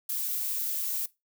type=noise; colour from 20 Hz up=violet; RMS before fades=-31 dBFS; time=0.09-1.06 s; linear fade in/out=5 ms; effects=noise-tail reverb RT60 0.2 s tail -19 dB re dry